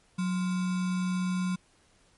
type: tone with sample-and-hold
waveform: sine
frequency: 182.7 Hz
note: F#3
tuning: 22 cents flat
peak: -26 dBFS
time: 0.18-1.56 s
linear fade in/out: 10 ms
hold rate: 1225 Hz
effects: pink hiss -64 dBFS RMS until 2.17 s + MP3 48 kbps